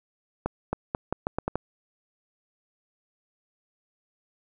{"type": "accelerating click train", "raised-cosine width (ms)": 1, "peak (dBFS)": -12, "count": 8, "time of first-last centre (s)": [0.46, 1.556], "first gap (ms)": 270, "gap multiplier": 0.81, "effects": []}